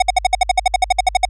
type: tone bursts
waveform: square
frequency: 740 Hz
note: F#5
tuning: in tune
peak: -9 dBFS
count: 16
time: 0-1.253 s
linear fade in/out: 5 ms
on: 23 ms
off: 59 ms
effects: added 50 Hz sine -28 dBFS peak until 1.29 s + resampled to 22050 Hz